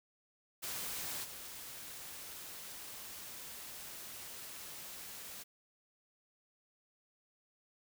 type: noise with level steps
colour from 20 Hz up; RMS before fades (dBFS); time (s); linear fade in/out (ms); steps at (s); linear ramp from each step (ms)
white; -41 / -48; 0.62-5.44; 20; 1.23; 20
effects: none